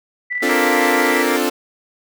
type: tone with tremolo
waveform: sine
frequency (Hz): 1975.5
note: B6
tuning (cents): 0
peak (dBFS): -18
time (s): 0.3-1.24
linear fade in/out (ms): 20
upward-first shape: square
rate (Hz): 19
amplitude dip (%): 40
type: chord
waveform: sawtooth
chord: D minor seventh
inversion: third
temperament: equal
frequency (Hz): 261.6 / 293.7 / 349.2 / 440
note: C4 / D4 / F4 / A4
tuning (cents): 0 / 0 / 0 / 0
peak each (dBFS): -18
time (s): 0.42-1.5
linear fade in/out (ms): 10
type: harmonic tone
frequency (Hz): 233.2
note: A#3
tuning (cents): +1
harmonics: 2 / 3 / 4 / 5 / 6 / 7 / 8 / 9 / 10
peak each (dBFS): -24 / -26 / -27 / -28 / -29 / -29 / -30 / -31 / -31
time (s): 0.49-1.37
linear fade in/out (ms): 5
type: noise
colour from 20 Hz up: blue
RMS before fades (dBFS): -33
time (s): 0.51-1.49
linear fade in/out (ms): 0
effects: none